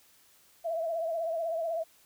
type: tone with vibrato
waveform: sine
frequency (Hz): 660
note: E5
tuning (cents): +2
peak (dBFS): -29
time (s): 0.64-1.84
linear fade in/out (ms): 20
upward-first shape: triangle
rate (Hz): 16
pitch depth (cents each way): 76
effects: white hiss -62 dBFS RMS until 2.05 s